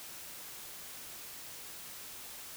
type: silence
effects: white hiss -47 dBFS RMS until 2.56 s